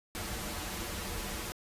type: noise with comb filter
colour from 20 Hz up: pink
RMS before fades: -38 dBFS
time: 0.15-1.52 s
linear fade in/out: 0 ms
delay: 7.5 ms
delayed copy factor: -0.85
effects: resampled to 32000 Hz